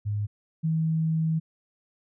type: tone pair in turn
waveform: sine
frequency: 103.83 / 160.42 Hz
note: G#2 / E3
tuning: 0 / -47 cents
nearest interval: minor sixth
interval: 753 cents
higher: second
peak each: -25 / -22 dBFS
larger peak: second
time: 0.05-0.27 / 0.63-1.4 s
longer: second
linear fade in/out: 20 ms
effects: none